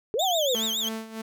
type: linear two-way sweep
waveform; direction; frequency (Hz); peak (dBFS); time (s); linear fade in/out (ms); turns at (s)
sine; up then down; 392 to 784 to 474.2; -23; 0.14-0.55; 0; 0.24
type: tone with vibrato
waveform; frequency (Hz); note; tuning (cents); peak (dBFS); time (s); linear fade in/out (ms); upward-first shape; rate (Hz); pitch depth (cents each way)
35% pulse; 3408; G#7; +44; -24; 0.19-0.89; 5; triangle; 7.1; 200
type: tone with tremolo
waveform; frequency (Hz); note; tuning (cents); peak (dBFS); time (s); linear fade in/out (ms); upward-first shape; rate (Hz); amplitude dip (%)
sawtooth; 222; A3; +16; -26; 0.54-1.22; 10; sine; 3.2; 75
effects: none